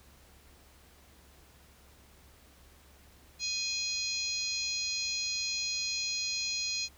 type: harmonic tone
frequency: 830.6 Hz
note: G#5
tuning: in tune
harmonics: 3 / 4 / 5 / 6 / 7 / 8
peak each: -38 / -44 / -34 / -41 / -45 / -38 dBFS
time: 3.39-6.89 s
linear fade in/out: 50 ms
effects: added 69 Hz sine -60 dBFS peak until 6.97 s + pink hiss -60 dBFS RMS until 6.97 s